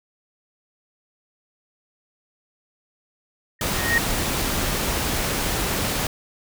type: tone with exponential growth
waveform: sine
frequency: 1864.7 Hz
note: A#6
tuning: in tune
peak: -14 dBFS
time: 3.59-3.98 s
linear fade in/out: 2 ms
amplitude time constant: 84 ms
type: noise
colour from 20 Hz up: pink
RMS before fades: -24 dBFS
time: 3.61-6.07 s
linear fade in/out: 2 ms
effects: none